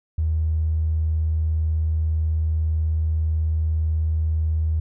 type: tone with tanh clipping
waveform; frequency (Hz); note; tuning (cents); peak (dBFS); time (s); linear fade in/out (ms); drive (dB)
triangle; 79.1; D#2; +29; -18; 0.18-4.8; 5; 2
effects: none